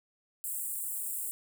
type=high-pass noise; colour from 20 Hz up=pink; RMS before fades=-36 dBFS; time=0.44-1.31 s; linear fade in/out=0 ms; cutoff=7700 Hz; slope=96 dB/octave; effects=none